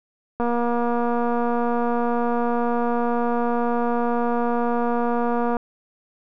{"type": "click train", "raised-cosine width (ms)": 1, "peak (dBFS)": -11, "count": 1231, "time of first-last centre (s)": [0.4, 5.568], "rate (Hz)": 238, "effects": []}